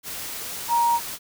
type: tone in noise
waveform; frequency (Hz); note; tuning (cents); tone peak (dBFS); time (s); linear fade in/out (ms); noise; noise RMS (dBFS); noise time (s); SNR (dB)
sine; 940; A#5; +14; -17; 0.68-1; 50; white; -33; 0.03-1.19; +13
effects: none